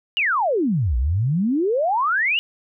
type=exponential two-way sweep; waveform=sine; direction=down then up; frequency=2974 to 56.9 to 2974 Hz; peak=-17 dBFS; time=0.17-2.39 s; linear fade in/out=0 ms; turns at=0.97 s; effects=none